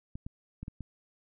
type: clicks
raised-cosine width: 5 ms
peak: -27 dBFS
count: 5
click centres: 0.155 / 0.265 / 0.63 / 0.681 / 0.807 s
effects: none